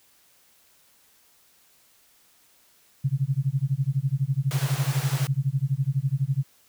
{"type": "tone with tremolo", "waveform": "sine", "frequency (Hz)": 135.9, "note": "C#3", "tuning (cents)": -34, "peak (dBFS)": -18, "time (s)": [3.04, 6.44], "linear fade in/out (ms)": 10, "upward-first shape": "sine", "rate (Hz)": 12, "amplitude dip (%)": 100}
{"type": "high-pass noise", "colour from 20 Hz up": "pink", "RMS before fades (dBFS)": -35, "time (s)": [4.51, 5.27], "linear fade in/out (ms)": 0, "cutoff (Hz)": 450, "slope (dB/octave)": 12}
{"effects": ["white hiss -60 dBFS RMS until 6.68 s"]}